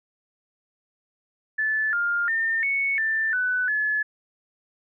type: tone with pitch steps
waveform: sine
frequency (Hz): 1743 / 1406 / 1810 / 2214 / 1776 / 1496 / 1714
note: A6 / F6 / A6 / C#7 / A6 / F#6 / A6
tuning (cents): -17 / +11 / +48 / -3 / +16 / +19 / -46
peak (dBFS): -21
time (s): 1.58-4.03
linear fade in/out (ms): 10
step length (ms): 350
effects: none